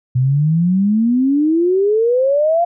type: exponential sweep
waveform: sine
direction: up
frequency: 123.5 to 704 Hz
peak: -11 dBFS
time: 0.15-2.65 s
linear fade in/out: 10 ms
effects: none